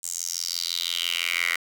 10% pulse tone with high-pass filter sweep, 85.9 Hz, F2, 28 cents flat, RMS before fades -28 dBFS, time 0.03-1.56 s, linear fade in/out 5 ms, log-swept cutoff 7600 to 1900 Hz, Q 4.3, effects 8-bit

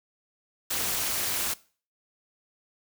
white noise with amplitude modulation, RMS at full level -25 dBFS, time 0.7-1.54 s, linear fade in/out 10 ms, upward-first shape sine, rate 230 Hz, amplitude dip 85%, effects noise-tail reverb RT60 0.4 s tail -20 dB re dry

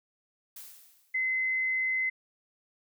blue noise with exponential decay, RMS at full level -43 dBFS, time 0.56-1.39 s, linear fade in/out 5 ms, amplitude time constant 180 ms
sine tone, 2049 Hz, C7, 37 cents flat, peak -26 dBFS, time 1.14-2.1 s, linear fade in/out 10 ms
effects none

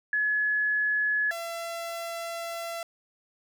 sine / sawtooth tone pair in turn, 1700 / 674.6 Hz, G#6 / E5, +40 / +40 cents, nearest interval octave + major third, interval 1600 cents, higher first, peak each -23 / -29 dBFS, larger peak first, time 0.13-1.31 / 1.31-2.83 s, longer second, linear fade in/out 2 ms, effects none

